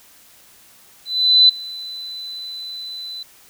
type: tone with ADSR envelope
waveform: sine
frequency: 4008 Hz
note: B7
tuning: 25 cents sharp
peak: -6 dBFS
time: 1.05-3.23 s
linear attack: 440 ms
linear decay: 7 ms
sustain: -22 dB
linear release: 5 ms
effects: white hiss -49 dBFS RMS until 3.49 s